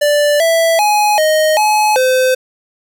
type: tone with pitch steps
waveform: square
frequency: 587 / 660 / 838 / 622 / 850 / 514 Hz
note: D5 / E5 / G#5 / D#5 / G#5 / C5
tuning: -1 / +2 / +15 / -1 / +40 / -31 cents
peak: -10 dBFS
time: 0.01-2.35 s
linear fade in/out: 10 ms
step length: 390 ms
effects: none